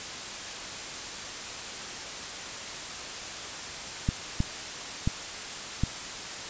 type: clicks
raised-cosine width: 5 ms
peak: -12 dBFS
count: 4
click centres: 4.089 / 4.404 / 5.075 / 5.836 s
effects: white hiss -37 dBFS RMS until 6.49 s + resampled to 16000 Hz